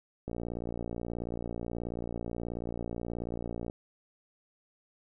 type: click train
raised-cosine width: 2 ms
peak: -23 dBFS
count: 201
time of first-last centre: 0.28-3.699 s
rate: 58.5 Hz
effects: none